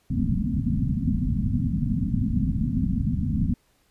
white low-pass noise, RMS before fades -24 dBFS, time 0.1-3.54 s, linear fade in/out 5 ms, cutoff 260 Hz, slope 96 dB/octave, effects pink hiss -65 dBFS RMS until 3.9 s + resampled to 32000 Hz

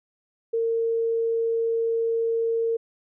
sine tone, 457.3 Hz, A#4, 33 cents flat, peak -21 dBFS, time 0.53-2.77 s, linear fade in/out 10 ms, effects none

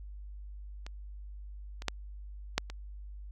clicks, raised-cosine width 0.2 ms, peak -26 / -25 / -12 / -9 / -25 dBFS, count 5, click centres 0.865 / 1.821 / 1.883 / 2.58 / 2.7 s, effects added 50 Hz sine -42 dBFS peak until 3.31 s

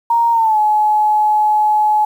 sine tone with pitch glide, 932.3 to 850 Hz, A#5 to G#5, 0 to +40 cents, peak -10 dBFS, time 0.1-2.05 s, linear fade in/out 5 ms, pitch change -160 cents, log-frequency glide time 0.32-0.58 s, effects 7-bit

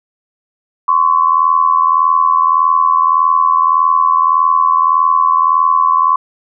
sine tone pair together, 1038.3 / 1120 Hz, C6 / C#6, -14 / +18 cents, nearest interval minor second, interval 132 cents, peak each -11 dBFS, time 0.88-6.16 s, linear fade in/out 5 ms, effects none

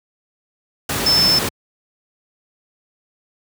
sine tone in noise, 5274 Hz, E8, in tune, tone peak -12 dBFS, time 1.06-1.39 s, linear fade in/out 5 ms, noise pink, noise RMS -21 dBFS, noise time 0.89-1.49 s, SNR +6 dB, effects high-pass 80 Hz 12 dB/octave

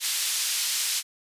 pink band-pass noise, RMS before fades -27 dBFS, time 0-1.03 s, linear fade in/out 50 ms, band 3600 to 12000 Hz, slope 12 dB/octave, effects resampled to 32000 Hz

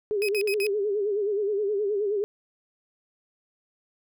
sine tone with vibrato, 410 Hz, G#4, 22 cents flat, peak -23 dBFS, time 0.11-2.24 s, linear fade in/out 0 ms, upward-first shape sine, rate 9.5 Hz, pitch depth 86 cents each way
35% pulse tone bursts, 2527 Hz, D#7, 26 cents sharp, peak -26 dBFS, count 4, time 0.22-0.667 s, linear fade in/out 0 ms, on 66 ms, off 61 ms
effects none

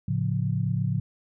sine chord, A augmented, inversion none, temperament equal with one note detuned, 110 / 138.59 / 176.34 Hz, A2 / C#3 / E#3, 0 / 0 / +17 cents, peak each -27 / -27 / -29 dBFS, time 0.08-1 s, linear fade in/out 5 ms, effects none

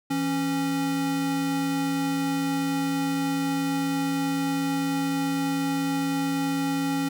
square tone pair together, 165.7 / 274.8 Hz, E3 / C#4, +9 / -15 cents, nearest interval major sixth, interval 876 cents, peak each -33 / -25 dBFS, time 0.1-7.09 s, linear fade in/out 10 ms, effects none

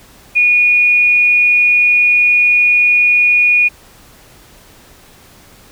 sine tone with amplitude modulation, 2450 Hz, D#7, 27 cents flat, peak -6 dBFS, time 0.35-3.69 s, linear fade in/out 20 ms, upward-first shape sine, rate 243 Hz, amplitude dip 25%, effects pink hiss -43 dBFS RMS until 5.71 s

